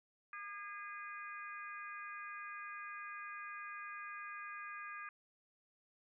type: harmonic tone with a mistuned harmonic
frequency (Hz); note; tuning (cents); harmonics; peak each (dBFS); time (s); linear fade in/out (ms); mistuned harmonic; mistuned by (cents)
410; G#4; -22; 3 / 4 / 5 / 6; -48 / -49 / -54 / -53; 0.33-5.09; 2; 3; -26
effects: none